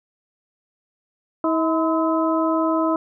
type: harmonic tone with a mistuned harmonic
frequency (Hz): 321.4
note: E4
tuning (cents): -44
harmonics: 1 / 2 / 3 / 4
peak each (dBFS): -20 / -23 / -25 / -26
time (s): 1.44-2.96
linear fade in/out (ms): 2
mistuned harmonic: 3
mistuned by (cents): +90
effects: none